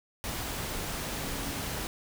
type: tone in noise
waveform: sine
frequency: 278 Hz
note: C#4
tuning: 5 cents sharp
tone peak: -44 dBFS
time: 1.24-1.59 s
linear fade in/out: 0 ms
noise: pink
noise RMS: -35 dBFS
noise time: 0.24-1.87 s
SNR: -12 dB
effects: none